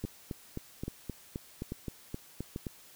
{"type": "two click trains", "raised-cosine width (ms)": 3, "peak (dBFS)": [-23, -23], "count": [11, 4], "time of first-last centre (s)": [[0.05, 2.668], [0.04, 2.561]], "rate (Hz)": [3.82, 1.19], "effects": ["white hiss -56 dBFS RMS until 2.95 s"]}